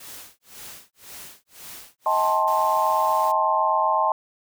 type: noise with tremolo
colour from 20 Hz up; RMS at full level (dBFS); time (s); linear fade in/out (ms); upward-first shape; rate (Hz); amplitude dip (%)
white; -39; 0-2.49; 5; sine; 1.9; 100
type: chord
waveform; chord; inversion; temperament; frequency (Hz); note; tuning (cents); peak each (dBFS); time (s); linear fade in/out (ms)
sine; A half-diminished seventh; second; just; 633.6 / 792 / 880 / 1056; Eb5 / G5 / A5 / C6; +31 / +18 / 0 / +16; -25 / -27 / -22 / -22; 2.06-4.12; 2
type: noise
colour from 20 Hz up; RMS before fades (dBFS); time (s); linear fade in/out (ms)
white; -40; 2.47-3.32; 10
effects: none